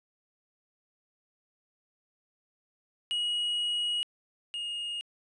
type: tone pair in turn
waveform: triangle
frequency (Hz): 2900 / 2855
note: F#7 / F7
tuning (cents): -35 / +37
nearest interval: unison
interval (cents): 28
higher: first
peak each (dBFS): -26 / -31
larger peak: first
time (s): 3.11-4.03 / 4.54-5.01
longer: first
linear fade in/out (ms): 0
effects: resampled to 24000 Hz